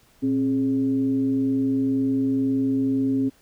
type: tone with frequency modulation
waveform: sine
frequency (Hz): 268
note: C4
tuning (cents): +42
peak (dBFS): -19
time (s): 0.22-3.3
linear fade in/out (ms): 20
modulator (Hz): 150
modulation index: 0.42
effects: pink hiss -58 dBFS RMS until 3.41 s